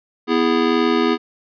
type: chord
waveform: square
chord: E major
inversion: second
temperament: just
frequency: 247.2 / 329.6 / 412 Hz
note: B3 / E4 / G#4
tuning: +2 / 0 / -14 cents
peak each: -20 dBFS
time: 0.27-1.18 s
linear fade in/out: 50 ms
effects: resampled to 11025 Hz